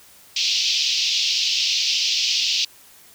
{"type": "band-pass noise", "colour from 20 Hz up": "white", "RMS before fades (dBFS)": -21, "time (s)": [0.36, 2.65], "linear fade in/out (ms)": 5, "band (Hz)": [2600, 5600], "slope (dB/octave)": 48, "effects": ["white hiss -49 dBFS RMS until 3.14 s"]}